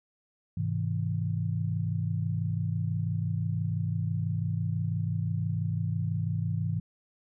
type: chord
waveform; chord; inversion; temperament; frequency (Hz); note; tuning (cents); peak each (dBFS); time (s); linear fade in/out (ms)
sine; Ab augmented; none; just; 103.83 / 129.78 / 162.23; Ab2 / C3 / E3; 0 / -14 / -27; -30 / -34 / -31; 0.57-6.8; 5
effects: none